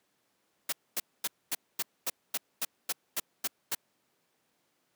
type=noise bursts; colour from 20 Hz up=white; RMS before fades=-31 dBFS; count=12; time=0.69-3.75 s; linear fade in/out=5 ms; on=35 ms; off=240 ms; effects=pink hiss -74 dBFS RMS until 4.95 s + high-pass 200 Hz 12 dB/octave